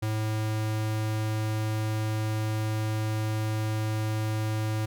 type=tone; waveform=square; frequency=108.6 Hz; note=A2; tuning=22 cents flat; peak=-27 dBFS; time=0.02-4.86 s; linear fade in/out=10 ms; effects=none